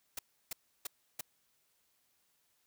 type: noise bursts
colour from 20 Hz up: white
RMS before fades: -39 dBFS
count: 4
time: 0.17-1.21 s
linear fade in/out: 5 ms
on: 20 ms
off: 320 ms
effects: white hiss -75 dBFS RMS until 2.66 s